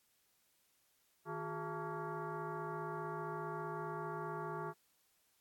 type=tone with frequency modulation; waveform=sine; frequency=360.9 Hz; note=F#4; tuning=43 cents flat; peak=-39 dBFS; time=1.25-4.74 s; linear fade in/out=50 ms; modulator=259 Hz; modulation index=3.8; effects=white hiss -75 dBFS RMS until 5.4 s + AAC 64 kbps